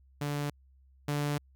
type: tone pair in turn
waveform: sawtooth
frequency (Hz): 145.3 / 145.94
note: D3 / D3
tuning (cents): -18 / -11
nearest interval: unison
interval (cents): 7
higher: second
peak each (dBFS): -27 / -25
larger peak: second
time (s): 0.21-0.5 / 1.08-1.38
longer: second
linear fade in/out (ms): 5
effects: added 66 Hz sine -58 dBFS peak until 1.55 s